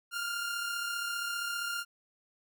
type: tone pair together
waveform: sawtooth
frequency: 1396.9 / 1432 Hz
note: F6 / F6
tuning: 0 / +43 cents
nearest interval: unison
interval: 43 cents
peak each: -30 / -38 dBFS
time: 0.11-1.85 s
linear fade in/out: 50 ms
effects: none